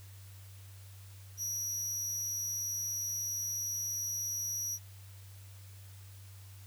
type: tone with amplitude modulation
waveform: 40% pulse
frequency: 5800 Hz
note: F#8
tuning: 35 cents flat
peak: -30 dBFS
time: 1.37-4.79 s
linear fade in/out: 50 ms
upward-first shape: sine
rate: 237 Hz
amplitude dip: 70%
effects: added 97 Hz sine -49 dBFS peak until 6.66 s + white hiss -59 dBFS RMS until 6.66 s